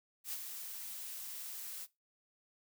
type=noise with ADSR envelope; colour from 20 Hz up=blue; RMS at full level=-39 dBFS; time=0.24-1.87 s; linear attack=78 ms; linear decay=58 ms; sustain=-6 dB; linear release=40 ms; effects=noise-tail reverb RT60 0.2 s tail -18 dB re dry